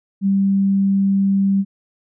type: tone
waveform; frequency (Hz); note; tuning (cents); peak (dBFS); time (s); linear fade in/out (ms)
sine; 196; G3; 0; -13; 0.21-1.65; 50
effects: none